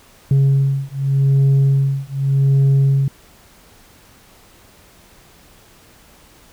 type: beating tone pair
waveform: sine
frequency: 136.7 / 137.55 Hz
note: C#3 / C#3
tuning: -24 / -13 cents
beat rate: 0.85 Hz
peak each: -13 dBFS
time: 0.31-3.08 s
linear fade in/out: 2 ms
effects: tanh soft clip ceiling -9 dBFS + pink hiss -48 dBFS RMS until 6.52 s